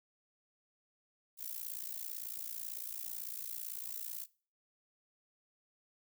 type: noise with amplitude modulation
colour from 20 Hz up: violet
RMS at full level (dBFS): -39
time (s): 1.37-4.27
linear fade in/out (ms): 50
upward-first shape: sine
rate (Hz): 58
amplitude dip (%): 90
effects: noise-tail reverb RT60 0.4 s tail -21 dB re dry